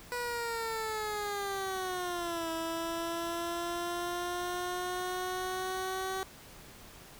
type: linear two-way sweep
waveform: 15% pulse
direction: down then up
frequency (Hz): 490 to 326.7 to 381.3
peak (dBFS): -27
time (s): 0.12-6.23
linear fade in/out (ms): 0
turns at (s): 2.5
effects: pink hiss -52 dBFS RMS until 7.19 s